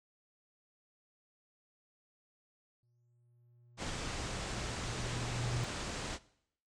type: tone with exponential growth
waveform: triangle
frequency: 120 Hz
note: B2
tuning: 49 cents flat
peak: -31 dBFS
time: 2.83-5.64 s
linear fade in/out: 0 ms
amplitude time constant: 610 ms
type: low-pass noise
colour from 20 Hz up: pink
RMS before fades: -40 dBFS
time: 3.77-6.19 s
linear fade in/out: 50 ms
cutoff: 8500 Hz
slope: 48 dB/octave
effects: noise-tail reverb RT60 0.7 s tail -20 dB re dry